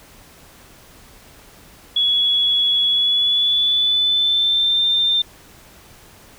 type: tone with pitch glide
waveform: sine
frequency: 3372 to 3593 Hz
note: G#7 to A7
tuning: +26 to +36 cents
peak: -14 dBFS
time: 1.96-5.22 s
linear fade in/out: 5 ms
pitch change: +110 cents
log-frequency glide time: 2.87-4.84 s
effects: pink hiss -46 dBFS RMS until 6.38 s